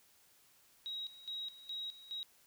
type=tone with tremolo; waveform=sine; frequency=3820 Hz; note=A#7; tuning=42 cents sharp; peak=-39 dBFS; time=0.86-2.23 s; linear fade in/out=0 ms; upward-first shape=square; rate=2.4 Hz; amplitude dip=80%; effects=white hiss -67 dBFS RMS until 2.46 s